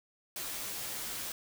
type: noise with comb filter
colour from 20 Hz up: white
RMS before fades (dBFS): -39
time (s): 0.36-1.32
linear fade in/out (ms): 2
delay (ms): 12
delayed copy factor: -0.55
effects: none